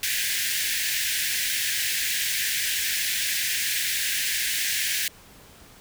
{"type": "high-pass noise", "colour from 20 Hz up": "pink", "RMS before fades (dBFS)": -26, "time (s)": [0.03, 5.08], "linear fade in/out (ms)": 2, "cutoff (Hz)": 1600, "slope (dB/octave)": 96, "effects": ["pink hiss -50 dBFS RMS until 5.8 s"]}